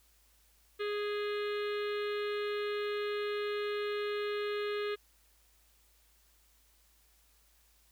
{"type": "harmonic tone with a mistuned harmonic", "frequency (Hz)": 414.5, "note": "G#4", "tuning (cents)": -3, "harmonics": [1, 3, 4, 5, 6, 7, 8, 9, 10], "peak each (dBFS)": [-33, -43, -45, -47, -49, -50, -51, -52, -53], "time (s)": [0.79, 4.96], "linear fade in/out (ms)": 20, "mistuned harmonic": 9, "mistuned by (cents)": -32, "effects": ["added 54 Hz sine -68 dBFS peak until 7.91 s", "white hiss -68 dBFS RMS until 7.91 s"]}